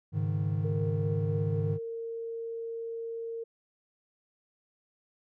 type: chord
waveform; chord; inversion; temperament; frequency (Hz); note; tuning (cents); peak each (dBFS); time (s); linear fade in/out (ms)
triangle; Ab suspended fourth; none; equal; 103.83 / 138.59 / 155.56; Ab2 / Db3 / Eb3; 0 / 0 / 0; -28 / -34 / -29; 0.12-1.79; 50
type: tone with pitch glide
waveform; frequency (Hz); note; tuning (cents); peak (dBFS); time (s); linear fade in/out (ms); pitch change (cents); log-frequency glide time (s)
sine; 462.8 to 458.5; A#4 to A#4; -13 to -29; -34; 0.64-3.44; 10; -16; 1.48-1.57
effects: none